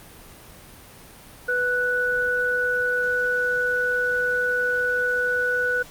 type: tone pair together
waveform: sine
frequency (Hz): 493.9 / 1480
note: B4 / F#6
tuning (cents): 0 / 0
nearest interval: octave + perfect fifth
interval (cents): 1900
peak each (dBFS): -26 / -21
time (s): 1.48-5.83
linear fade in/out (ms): 10
effects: pink hiss -45 dBFS RMS until 5.9 s + Opus 32 kbps